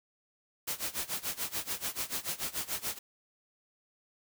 white noise with tremolo, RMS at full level -33 dBFS, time 0.67-2.99 s, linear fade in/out 10 ms, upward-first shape sine, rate 6.9 Hz, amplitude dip 90%, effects none

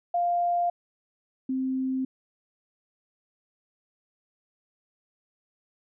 sine tone pair in turn, 698.5 / 261.6 Hz, F5 / C4, 0 / 0 cents, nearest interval octave + perfect fourth, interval 1700 cents, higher first, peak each -22 / -25 dBFS, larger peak first, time 0.14-0.7 / 1.49-2.05 s, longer neither, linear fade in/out 5 ms, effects none

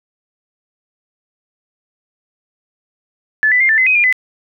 sine tone with pitch steps, 1733 / 1991 / 2109 / 1771 / 2043 / 2519 / 2409 / 2014 Hz, A6 / B6 / C7 / A6 / C7 / D#7 / D7 / B6, -27 / +14 / +13 / +11 / -42 / +21 / +43 / +33 cents, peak -9 dBFS, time 3.43-4.126 s, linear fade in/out 0 ms, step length 87 ms, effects none

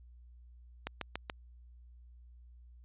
click train, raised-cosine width 0.3 ms, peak -20 dBFS, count 4, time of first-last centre 0.87-1.299 s, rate 7 Hz, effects added 60 Hz sine -53 dBFS peak until 2.84 s + resampled to 8000 Hz

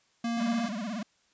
square tone, 233.1 Hz, A#3, in tune, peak -29 dBFS, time 0.24-0.69 s, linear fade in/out 5 ms
square tone with vibrato, 218 Hz, A3, 16 cents flat, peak -33 dBFS, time 0.37-1.03 s, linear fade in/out 5 ms, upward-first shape sine, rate 17 Hz, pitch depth 190 cents each way
effects white hiss -68 dBFS RMS until 1.33 s + resampled to 16000 Hz

